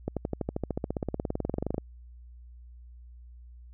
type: accelerating click train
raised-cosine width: 2 ms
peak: -16 dBFS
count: 30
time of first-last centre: 0.08-1.781 s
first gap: 87 ms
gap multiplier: 0.97
effects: added 60 Hz sine -46 dBFS peak until 3.73 s